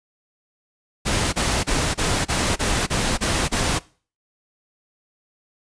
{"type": "noise bursts", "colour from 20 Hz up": "pink", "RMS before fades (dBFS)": -21, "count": 9, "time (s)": [1.05, 3.794], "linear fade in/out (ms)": 20, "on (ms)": 280, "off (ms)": 28, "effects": ["noise-tail reverb RT60 0.4 s tail -21 dB re dry", "resampled to 22050 Hz"]}